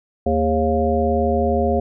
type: harmonic tone with a mistuned harmonic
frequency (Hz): 77.78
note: D#2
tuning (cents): 0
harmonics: 1 / 3 / 5 / 7 / 9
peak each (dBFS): -22 / -22 / -22 / -22 / -22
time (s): 0.26-1.8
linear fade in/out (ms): 5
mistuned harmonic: 5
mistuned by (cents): +74
effects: none